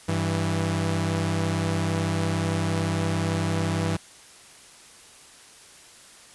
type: tone pair together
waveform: sawtooth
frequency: 97.7 / 164.07 Hz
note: G2 / E3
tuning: -5 / -8 cents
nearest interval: major sixth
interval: 897 cents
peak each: -22 dBFS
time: 0.08-3.97 s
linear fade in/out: 10 ms
effects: white hiss -49 dBFS RMS until 6.34 s + resampled to 24000 Hz